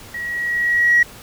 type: tone with level ramp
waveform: sine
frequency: 1911 Hz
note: A#6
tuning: 43 cents sharp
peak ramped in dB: -25 to -8 dBFS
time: 0.14-1.03 s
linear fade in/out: 5 ms
effects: tanh soft clip ceiling -5 dBFS + pink hiss -40 dBFS RMS until 1.22 s